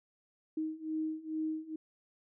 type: beating tone pair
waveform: sine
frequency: 312.9 / 315.2 Hz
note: D#4 / D#4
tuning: +10 / +23 cents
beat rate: 2.3 Hz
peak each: -38 / -36 dBFS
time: 0.57-1.76 s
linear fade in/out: 5 ms
effects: none